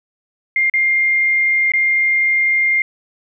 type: tone with dropouts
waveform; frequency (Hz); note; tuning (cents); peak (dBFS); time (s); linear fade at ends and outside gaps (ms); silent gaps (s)
sine; 2112; C7; +16; -12; 0.56-2.82; 2; 0.698-0.738 / 1.719-1.736
effects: none